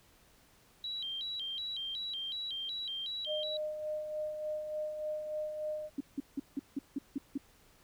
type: tone with vibrato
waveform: sine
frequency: 3520 Hz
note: A7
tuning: in tune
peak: -36 dBFS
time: 0.84-3.57 s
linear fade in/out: 2 ms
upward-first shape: square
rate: 2.7 Hz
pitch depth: 180 cents each way
type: tone with tremolo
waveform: sine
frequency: 611 Hz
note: D#5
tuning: 32 cents flat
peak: -33 dBFS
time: 3.26-5.9 s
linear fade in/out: 50 ms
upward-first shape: sine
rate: 3.4 Hz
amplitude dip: 45%
type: tone bursts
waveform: sine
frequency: 277.2 Hz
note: C#4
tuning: in tune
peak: -31 dBFS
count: 8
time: 5.98-7.378 s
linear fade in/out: 5 ms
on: 26 ms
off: 170 ms
effects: pink hiss -64 dBFS RMS until 7.83 s